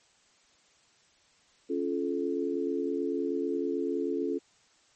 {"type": "chord", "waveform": "sine", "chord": "Db augmented", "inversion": "none", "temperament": "just", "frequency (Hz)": [277.2, 346.5, 433.1], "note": ["Db4", "F4", "A4"], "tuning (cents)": [0, -14, -27], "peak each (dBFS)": -32, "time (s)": [1.69, 4.39], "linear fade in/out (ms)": 20, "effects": ["white hiss -64 dBFS RMS until 4.95 s", "MP3 32 kbps"]}